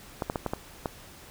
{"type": "clicks", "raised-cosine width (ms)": 1, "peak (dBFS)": -14, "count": 6, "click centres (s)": [0.222, 0.299, 0.358, 0.463, 0.535, 0.858], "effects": ["pink hiss -49 dBFS RMS until 1.3 s"]}